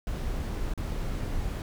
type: noise with dropouts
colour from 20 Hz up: brown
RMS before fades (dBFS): -31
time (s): 0.07-1.62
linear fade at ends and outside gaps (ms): 1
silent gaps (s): 0.737-0.776
effects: none